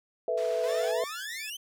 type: chord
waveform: sine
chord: A suspended second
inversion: none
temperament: equal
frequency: 440 / 493.9 / 659.3 Hz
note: A4 / B4 / E5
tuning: 0 / 0 / 0 cents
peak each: -33 / -30 / -29 dBFS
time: 0.28-1.04 s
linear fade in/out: 2 ms
type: band-pass noise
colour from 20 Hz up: pink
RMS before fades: -47 dBFS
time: 0.37-0.92 s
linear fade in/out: 10 ms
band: 820 to 7000 Hz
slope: 12 dB/octave
type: exponential sweep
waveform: sawtooth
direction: up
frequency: 477.1 to 3152 Hz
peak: -33 dBFS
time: 0.63-1.57 s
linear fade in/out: 10 ms
type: tone with vibrato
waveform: 15% pulse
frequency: 1748 Hz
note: A6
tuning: 12 cents flat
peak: -35 dBFS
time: 0.68-1.5 s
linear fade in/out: 5 ms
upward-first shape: triangle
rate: 3.3 Hz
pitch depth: 57 cents each way
effects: none